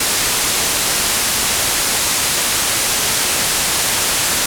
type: low-pass noise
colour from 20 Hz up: white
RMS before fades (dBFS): -17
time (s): 0-4.46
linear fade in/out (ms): 5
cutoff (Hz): 11000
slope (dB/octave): 24
effects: none